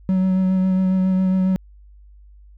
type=tone with vibrato; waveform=triangle; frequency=187.3 Hz; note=F#3; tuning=21 cents sharp; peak=-13 dBFS; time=0.09-1.56 s; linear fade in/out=0 ms; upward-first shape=sine; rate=7.3 Hz; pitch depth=16 cents each way; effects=added 50 Hz sine -43 dBFS peak until 2.57 s